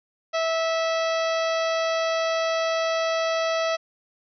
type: harmonic tone with a mistuned harmonic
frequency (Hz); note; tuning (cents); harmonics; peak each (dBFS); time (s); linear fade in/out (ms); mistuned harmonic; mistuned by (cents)
653; E5; -17; 1 / 2 / 3 / 4 / 5 / 6 / 7 / 8 / 9; -23 / -29 / -33 / -35 / -37 / -39 / -40 / -41 / -42; 0.33-3.77; 20; 6; +17
effects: none